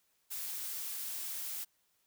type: noise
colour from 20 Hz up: blue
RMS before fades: -40 dBFS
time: 0.3-1.65 s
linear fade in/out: 20 ms
effects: white hiss -75 dBFS RMS until 2.06 s